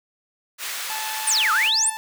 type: high-pass noise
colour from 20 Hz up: pink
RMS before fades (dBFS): -30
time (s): 0.58-1.71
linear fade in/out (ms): 50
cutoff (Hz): 1400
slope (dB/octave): 12
type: tone with pitch glide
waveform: sawtooth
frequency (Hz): 871 to 880.1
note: A5 to A5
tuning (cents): -18 to 0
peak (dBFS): -26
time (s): 0.9-1.97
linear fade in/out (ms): 0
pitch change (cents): +18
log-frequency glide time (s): 1.4-1.78
type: exponential two-way sweep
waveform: sine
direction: down then up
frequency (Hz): 10000 to 1200 to 10000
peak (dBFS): -17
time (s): 1.27-1.9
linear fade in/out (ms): 5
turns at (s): 1.52
effects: none